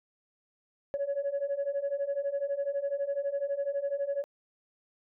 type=beating tone pair; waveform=sine; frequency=554.4 / 566.4 Hz; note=C#5 / C#5; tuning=0 / +37 cents; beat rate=12 Hz; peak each=-32 / -30 dBFS; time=0.94-4.24 s; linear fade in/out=0 ms; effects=tanh soft clip ceiling -24 dBFS